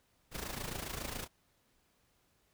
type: noise with amplitude modulation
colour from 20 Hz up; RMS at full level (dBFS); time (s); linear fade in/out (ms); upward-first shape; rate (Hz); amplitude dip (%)
pink; -38; 0.31-1.28; 50; sine; 27.3; 70
effects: pink hiss -73 dBFS RMS until 2.53 s